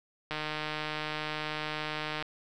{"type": "click train", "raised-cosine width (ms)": 0.3, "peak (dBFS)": -18, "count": 294, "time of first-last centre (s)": [0.31, 2.225], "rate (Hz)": 153, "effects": []}